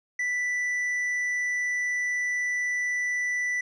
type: tone with tanh clipping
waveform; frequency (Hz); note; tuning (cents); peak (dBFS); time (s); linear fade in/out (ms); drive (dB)
sine; 1976; B6; 0; -26; 0.19-3.61; 5; 5
effects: none